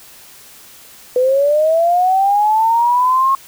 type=linear sweep; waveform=sine; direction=up; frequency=493.9 to 1087 Hz; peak=-10 dBFS; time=1.16-3.35 s; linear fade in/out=2 ms; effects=white hiss -41 dBFS RMS until 3.47 s